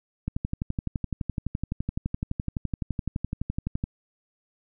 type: click train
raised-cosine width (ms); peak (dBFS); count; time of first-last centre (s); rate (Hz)
5; -15; 43; 0.28-3.839; 11.8
effects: none